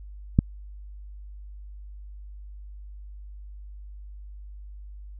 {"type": "click", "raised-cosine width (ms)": 5, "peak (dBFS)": -4, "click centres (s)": 0.389, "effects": ["added 50 Hz sine -39 dBFS peak until 5.19 s"]}